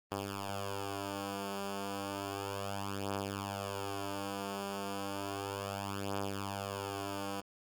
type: beating tone pair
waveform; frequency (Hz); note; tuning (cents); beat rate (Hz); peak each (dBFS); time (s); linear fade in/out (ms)
5% pulse; 99.1 / 99.43; G2 / G2; +19 / +25; 0.33; -27 / -31; 0.11-7.41; 10
effects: Opus 32 kbps